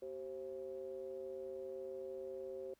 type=ring-modulated tone; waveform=triangle; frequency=73.6 Hz; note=D2; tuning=4 cents sharp; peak=-38 dBFS; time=0.02-2.74 s; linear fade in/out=5 ms; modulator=457 Hz; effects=pink hiss -75 dBFS RMS until 2.79 s